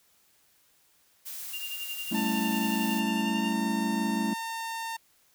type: noise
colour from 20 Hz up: blue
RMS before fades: -39 dBFS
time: 1.25-3.01 s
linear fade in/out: 20 ms
type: tone with tremolo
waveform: sine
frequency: 2794 Hz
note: F7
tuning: in tune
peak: -33 dBFS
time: 1.53-3.53 s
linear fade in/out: 5 ms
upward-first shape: sine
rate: 11 Hz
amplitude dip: 70%
type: chord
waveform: triangle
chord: A dominant seventh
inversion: third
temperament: equal with one note detuned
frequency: 194.31 / 220 / 277.2 / 329.6 Hz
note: G3 / A3 / C#4 / E4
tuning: -15 / 0 / 0 / 0 cents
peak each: -31 / -27 / -33 / -33 dBFS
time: 2.11-4.34 s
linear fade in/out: 10 ms
type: tone with pitch glide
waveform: sawtooth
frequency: 892 to 909.2 Hz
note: A5 to A#5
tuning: +23 to -43 cents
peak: -29 dBFS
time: 2.14-4.97 s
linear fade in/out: 10 ms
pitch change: +34 cents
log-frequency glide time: 3.16-3.48 s
effects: white hiss -65 dBFS RMS until 5.34 s